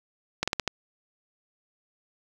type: slowing click train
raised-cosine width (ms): 0.2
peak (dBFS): -8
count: 5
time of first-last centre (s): 0.43-0.677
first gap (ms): 46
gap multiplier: 1.2
effects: 7-bit